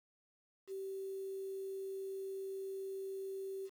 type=tone with quantisation; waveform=sine; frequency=386.3 Hz; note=G4; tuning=25 cents flat; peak=-40 dBFS; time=0.67-3.7 s; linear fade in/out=50 ms; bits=10; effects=none